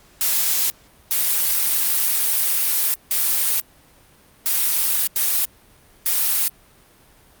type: noise bursts at uneven times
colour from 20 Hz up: blue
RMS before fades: -19 dBFS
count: 6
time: 0.21-0.7 / 1.11-2.94 / 3.11-3.6 / 4.46-5.07 / 5.16-5.45 / 6.06-6.48 s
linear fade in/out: 0 ms
effects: pink hiss -52 dBFS RMS until 7.4 s + Opus 48 kbps